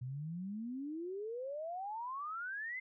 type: exponential sweep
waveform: sine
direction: up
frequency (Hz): 121.3 to 2098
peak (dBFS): -39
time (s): 0.01-2.8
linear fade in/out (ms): 10
effects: none